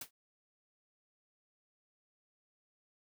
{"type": "noise with exponential decay", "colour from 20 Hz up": "white", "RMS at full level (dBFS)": -38, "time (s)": [0.01, 0.11], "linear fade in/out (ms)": 5, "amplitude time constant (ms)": 20, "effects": []}